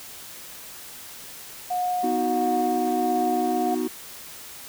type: tone with tremolo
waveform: sine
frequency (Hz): 723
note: F#5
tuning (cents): -40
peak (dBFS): -22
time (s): 1.7-3.75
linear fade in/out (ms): 10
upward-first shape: sine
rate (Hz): 1.5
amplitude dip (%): 25
type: chord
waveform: triangle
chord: B major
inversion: none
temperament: equal with one note detuned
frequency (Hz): 246.9 / 314 / 370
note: B3 / D#4 / F#4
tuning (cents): 0 / +16 / 0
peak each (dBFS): -26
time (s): 2.03-3.88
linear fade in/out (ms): 10
effects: white hiss -41 dBFS RMS until 4.68 s